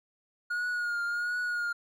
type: tone with vibrato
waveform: triangle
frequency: 1434 Hz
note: F6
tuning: 45 cents sharp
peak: -27 dBFS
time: 0.5-1.73 s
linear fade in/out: 10 ms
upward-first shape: triangle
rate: 1.4 Hz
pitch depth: 44 cents each way
effects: none